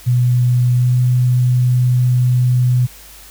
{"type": "tone with pitch glide", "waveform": "sine", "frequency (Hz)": [123.47, 124.83], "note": ["B2", "B2"], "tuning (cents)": [0, 19], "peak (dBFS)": -10, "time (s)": [0.06, 2.87], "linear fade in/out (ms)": 20, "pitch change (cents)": 19, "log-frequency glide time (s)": [0.74, 0.9], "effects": ["added 50 Hz sine -43 dBFS peak until 3.3 s", "white hiss -40 dBFS RMS until 3.3 s"]}